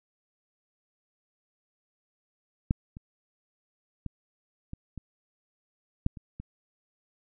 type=clicks; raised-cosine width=5 ms; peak=-11 / -29 / -22 / -25 / -26 / -12 / -30 / -26 dBFS; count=8; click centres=2.709 / 2.969 / 4.063 / 4.734 / 4.977 / 6.064 / 6.172 / 6.4 s; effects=none